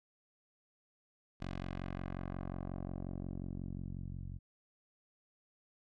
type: tone with low-pass filter sweep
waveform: 10% pulse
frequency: 45.59 Hz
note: F#1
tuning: 25 cents flat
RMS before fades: -42 dBFS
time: 1.4-4.39 s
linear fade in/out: 20 ms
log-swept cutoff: 4500 to 110 Hz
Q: 0.87
effects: none